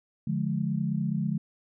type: chord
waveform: sine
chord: D diminished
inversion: none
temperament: just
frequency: 146.83 / 176.2 / 211.4 Hz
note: D3 / F3 / Ab3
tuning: 0 / +16 / +31 cents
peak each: -30 dBFS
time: 0.27-1.38 s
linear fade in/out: 5 ms
effects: none